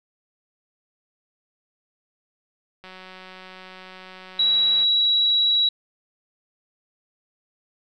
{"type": "click train", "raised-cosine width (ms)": 0.3, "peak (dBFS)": -26, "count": 372, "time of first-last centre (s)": [2.84, 4.835], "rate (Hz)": 186}
{"type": "tone", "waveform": "sine", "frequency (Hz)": 3892, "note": "B7", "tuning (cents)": -26, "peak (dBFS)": -16, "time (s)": [4.39, 5.69], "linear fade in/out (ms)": 5}
{"effects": []}